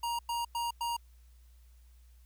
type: tone bursts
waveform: square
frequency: 942 Hz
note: A#5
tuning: 18 cents sharp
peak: -32 dBFS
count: 4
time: 0.03-0.967 s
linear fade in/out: 5 ms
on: 160 ms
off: 99 ms
effects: added 60 Hz sine -55 dBFS peak until 2.25 s + white hiss -71 dBFS RMS until 2.25 s